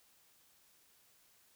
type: silence
effects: white hiss -68 dBFS RMS until 1.55 s